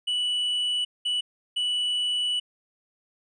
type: tone bursts at uneven times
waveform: triangle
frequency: 2957 Hz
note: F#7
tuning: 2 cents flat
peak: -22 dBFS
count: 3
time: 0.07-0.85 / 1.05-1.21 / 1.56-2.4 s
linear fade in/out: 10 ms
effects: resampled to 24000 Hz